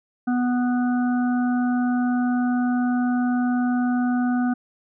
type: harmonic tone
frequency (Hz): 246.9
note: B3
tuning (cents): 0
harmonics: 1 / 3 / 5 / 6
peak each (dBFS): -19 / -30 / -37 / -34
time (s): 0.27-4.54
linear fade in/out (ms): 10
effects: none